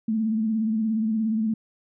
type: tone with vibrato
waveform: sine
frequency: 220 Hz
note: A3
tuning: in tune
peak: -21 dBFS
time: 0.08-1.54 s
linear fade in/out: 5 ms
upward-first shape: sine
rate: 17 Hz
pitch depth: 55 cents each way
effects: none